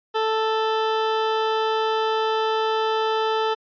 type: tone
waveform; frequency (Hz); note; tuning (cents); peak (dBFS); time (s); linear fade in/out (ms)
20% pulse; 440.3; A4; +1; -15; 0.14-3.55; 20
effects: resampled to 11025 Hz